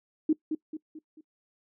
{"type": "tone with echo", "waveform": "sine", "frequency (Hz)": 311.2, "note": "D#4", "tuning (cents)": 0, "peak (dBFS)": -19, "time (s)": [0.29, 0.33], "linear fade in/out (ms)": 5, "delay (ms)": 220, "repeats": 4, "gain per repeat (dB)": -7, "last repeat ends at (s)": 1.21, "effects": ["noise-tail reverb RT60 0.1 s tail -21 dB re dry"]}